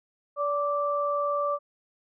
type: tone pair together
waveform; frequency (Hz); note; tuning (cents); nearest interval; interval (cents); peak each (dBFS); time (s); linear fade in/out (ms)
sine; 577 / 1170.1; D5 / D6; -31 / -7; octave; 1224; -27; 0.36-1.59; 50
effects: none